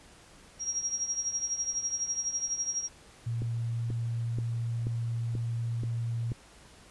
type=tone with tremolo; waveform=sine; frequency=5640 Hz; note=F8; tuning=16 cents sharp; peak=-26 dBFS; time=0.59-2.89 s; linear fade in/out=50 ms; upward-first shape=triangle; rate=12 Hz; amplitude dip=80%
type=tone; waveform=sine; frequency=116.4 Hz; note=A#2; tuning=2 cents flat; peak=-29 dBFS; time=3.26-6.33 s; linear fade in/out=10 ms
type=click train; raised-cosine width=3 ms; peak=-24 dBFS; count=7; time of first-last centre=3.42-6.319 s; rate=2.07 Hz
effects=pink hiss -55 dBFS RMS until 6.9 s + resampled to 24000 Hz